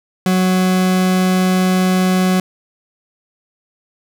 40% pulse tone, 185 Hz, F#3, in tune, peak -11 dBFS, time 0.26-2.4 s, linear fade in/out 2 ms, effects none

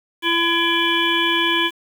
harmonic tone, 336.9 Hz, E4, 38 cents sharp, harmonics 1 / 3 / 5 / 7 / 9 / 10, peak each -23 / -23 / -23 / -23 / -23 / -23 dBFS, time 0.22-1.71 s, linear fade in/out 50 ms, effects 7-bit

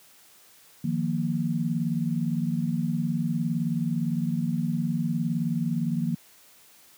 sine chord, Eb suspended second, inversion none, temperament just, 155.56 / 175.01 / 233.3 Hz, Eb3 / F3 / Bb3, 0 / +4 / +2 cents, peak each -28 dBFS, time 0.84-6.15 s, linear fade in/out 5 ms, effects white hiss -55 dBFS RMS until 6.97 s + high-pass 100 Hz 12 dB/octave

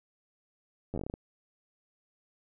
slowing click train, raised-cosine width 2 ms, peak -23 dBFS, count 10, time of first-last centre 0.94-1.139 s, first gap 10 ms, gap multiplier 1.19, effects none

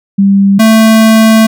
sine / square tone pair in turn, 197.3 / 221.5 Hz, G3 / A3, +11 / +12 cents, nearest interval major second, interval 201 cents, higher second, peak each -3 dBFS, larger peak neither, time 0.18-0.59 / 0.59-1.47 s, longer second, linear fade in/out 10 ms, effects none

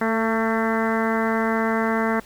harmonic tone with a mistuned harmonic, 224.4 Hz, A3, 34 cents sharp, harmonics 1 / 2 / 3 / 4 / 5 / 6 / 7 / 8 / 9, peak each -23 / -26 / -28 / -29 / -30 / -31 / -31 / -32 / -33 dBFS, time 0.01-2.2 s, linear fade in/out 5 ms, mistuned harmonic 2, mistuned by -15 cents, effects pink hiss -48 dBFS RMS until 2.25 s

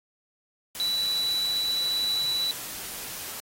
sine tone in noise, 3951 Hz, B7, in tune, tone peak -24 dBFS, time 0.8-2.51 s, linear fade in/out 0 ms, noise white, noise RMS -37 dBFS, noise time 0.75-3.4 s, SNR +10 dB, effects AAC 48 kbps

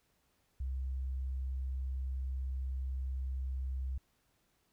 sine tone, 65.41 Hz, C2, in tune, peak -34 dBFS, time 0.6-3.98 s, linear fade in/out 5 ms, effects pink hiss -75 dBFS RMS until 4.72 s

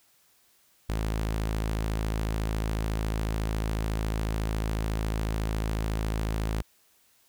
sawtooth tone, 54 Hz, A1, 32 cents flat, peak -23 dBFS, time 0.89-6.62 s, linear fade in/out 5 ms, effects white hiss -64 dBFS RMS until 7.28 s

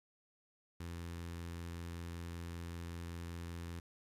sawtooth tone with notch filter, 85.2 Hz, F2, 42 cents flat, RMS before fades -45 dBFS, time 0.8-3.8 s, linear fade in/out 5 ms, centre 650 Hz, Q 1.8, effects resampled to 32000 Hz + 11-bit

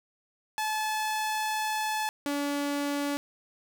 sawtooth tone pair in turn, 863 / 286.3 Hz, A5 / D4, -34 / -44 cents, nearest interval octave + perfect fifth, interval 1910 cents, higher first, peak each -24 / -24 dBFS, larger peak neither, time 0.58-2.09 / 2.26-3.17 s, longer first, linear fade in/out 0 ms, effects none

